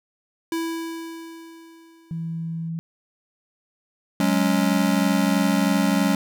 square tone with exponential decay, 329.6 Hz, E4, in tune, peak -23 dBFS, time 0.52-2.69 s, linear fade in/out 2 ms, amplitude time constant 470 ms
sine tone, 164.4 Hz, E3, 4 cents flat, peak -26 dBFS, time 2.11-2.79 s, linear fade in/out 0 ms
square chord, F# suspended second, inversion none, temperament just, 185 / 208.1 / 277.5 Hz, F#3 / G#3 / C#4, 0 / +4 / +2 cents, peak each -23 dBFS, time 4.2-6.15 s, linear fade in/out 2 ms
effects none

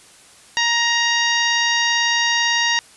harmonic tone, 938 Hz, A#5, 11 cents sharp, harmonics 1 / 2 / 3 / 4 / 5 / 6 / 7, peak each -24 / -19 / -23 / -24 / -27 / -26 / -32 dBFS, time 0.57-2.79 s, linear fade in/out 0 ms, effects white hiss -47 dBFS RMS until 2.96 s + resampled to 24000 Hz

